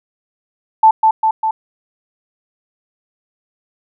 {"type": "tone with echo", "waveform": "sine", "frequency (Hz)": 880, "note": "A5", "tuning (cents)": 0, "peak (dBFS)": -4, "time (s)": [0.83, 0.91], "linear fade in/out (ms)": 5, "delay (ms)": 200, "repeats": 3, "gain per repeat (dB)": -3, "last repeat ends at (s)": 1.51, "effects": []}